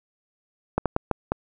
slowing click train, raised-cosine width 1 ms, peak -7 dBFS, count 5, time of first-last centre 0.78-1.32 s, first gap 77 ms, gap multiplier 1.39, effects none

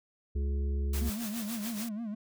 harmonic tone, 69.8 Hz, C#2, 13 cents sharp, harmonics 1 / 3 / 5 / 6, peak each -28 / -43 / -46 / -46 dBFS, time 0.35-1.1 s, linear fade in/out 10 ms
white noise with tremolo, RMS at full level -39 dBFS, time 0.93-1.89 s, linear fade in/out 5 ms, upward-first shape sine, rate 7.1 Hz, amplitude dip 60%
triangle tone with vibrato, 220 Hz, A3, in tune, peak -32 dBFS, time 1.01-2.15 s, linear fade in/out 10 ms, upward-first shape sine, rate 6.2 Hz, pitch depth 130 cents each way
effects none

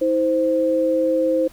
sine tone pair together, 320.5 / 521 Hz, E4 / C5, -49 / -7 cents, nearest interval minor sixth, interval 842 cents, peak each -21 / -17 dBFS, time 0.01-1.48 s, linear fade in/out 10 ms, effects pink hiss -49 dBFS RMS until 1.52 s

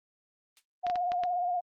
violet noise with exponential decay, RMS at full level -33 dBFS, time 0.57-0.65 s, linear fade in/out 0 ms, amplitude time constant 16 ms
sine tone with vibrato, 713 Hz, F5, 36 cents sharp, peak -27 dBFS, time 0.83-1.61 s, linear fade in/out 20 ms, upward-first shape sine, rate 17 Hz, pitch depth 42 cents each way
clicks, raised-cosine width 0.2 ms, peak -19 dBFS, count 5, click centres 0.867 / 0.899 / 0.957 / 1.119 / 1.236 s
effects low-pass 4000 Hz 12 dB/octave + Opus 24 kbps

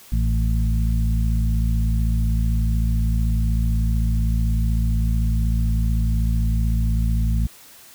harmonic tone with a mistuned harmonic, 55.9 Hz, A1, 28 cents sharp, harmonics 1 / 2 / 3 / 4, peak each -18 / -24 / -28 / -30 dBFS, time 0.12-7.47 s, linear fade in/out 5 ms, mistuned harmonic 3, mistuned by -27 cents, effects white hiss -46 dBFS RMS until 7.94 s

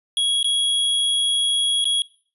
square tone with dropouts, 3322 Hz, G#7, in tune, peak -18 dBFS, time 0.17-2.02 s, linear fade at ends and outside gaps 1 ms, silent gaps 0.429-0.444 / 1.843-1.854 s, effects noise-tail reverb RT60 0.5 s tail -22 dB re dry + resampled to 32000 Hz

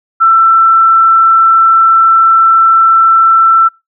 sine tone, 1337 Hz, E6, 24 cents sharp, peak -3 dBFS, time 0.2-3.69 s, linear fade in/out 20 ms, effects noise-tail reverb RT60 0.2 s tail -22 dB re dry

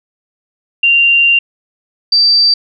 sine tone pair in turn, 2776 / 4660 Hz, F7 / D8, -11 / -14 cents, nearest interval major sixth, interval 897 cents, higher second, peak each -6 dBFS, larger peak neither, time 0.83-1.39 / 2.12-2.54 s, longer first, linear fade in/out 5 ms, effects none

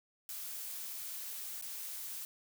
blue noise with dropouts, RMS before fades -43 dBFS, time 0.29-2.25 s, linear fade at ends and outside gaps 1 ms, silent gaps 1.613-1.623 s, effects none

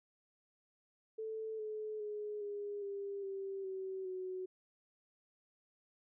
sine tone with pitch steps, 440 / 429.5 / 419.2 / 409.1 / 399.3 / 389.7 / 380.4 / 371.3 Hz, A4 / A4 / G#4 / G#4 / G4 / G4 / F#4 / F#4, 0 / -42 / +16 / -26 / +32 / -10 / +48 / +6 cents, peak -39 dBFS, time 1.18-4.46 s, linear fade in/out 10 ms, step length 410 ms, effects none

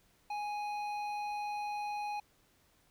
triangle tone with hard clipping, 830.6 Hz, G#5, in tune, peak -37 dBFS, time 0.3-2.2 s, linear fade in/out 5 ms, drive 13 dB, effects pink hiss -69 dBFS RMS until 2.9 s

